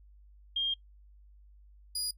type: tone pair in turn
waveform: sine / 25% pulse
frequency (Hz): 3215 / 4898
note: G7 / D#8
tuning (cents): +43 / -28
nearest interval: perfect fifth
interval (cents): 729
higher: second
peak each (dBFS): -27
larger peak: neither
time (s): 0.56-0.74 / 1.95-2.11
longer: first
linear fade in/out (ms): 5
effects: noise-tail reverb RT60 0.1 s tail -23 dB re dry + added 50 Hz sine -54 dBFS peak until 2.17 s